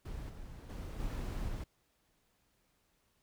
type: noise with level steps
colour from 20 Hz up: brown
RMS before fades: -43 / -48 / -42 / -38 / -40 dBFS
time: 0.05-1.64 s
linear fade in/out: 5 ms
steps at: 0.29 / 0.69 / 0.99 / 1.48 s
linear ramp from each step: 10 ms
effects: pink hiss -75 dBFS RMS until 3.22 s